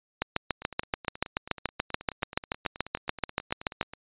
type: two click trains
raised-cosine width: 0.3 ms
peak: -24 / -9 dBFS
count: 32 / 26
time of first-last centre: 0.62-3.936 / 0.22-3.812 s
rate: 9.35 / 6.96 Hz
effects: resampled to 8000 Hz